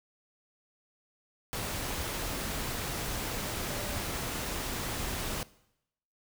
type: tone in noise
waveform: sine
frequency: 583 Hz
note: D5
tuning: 13 cents flat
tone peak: -42 dBFS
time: 3.68-3.97 s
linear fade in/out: 0 ms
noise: pink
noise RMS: -35 dBFS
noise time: 1.53-5.43 s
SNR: -10 dB
effects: noise-tail reverb RT60 0.8 s tail -20 dB re dry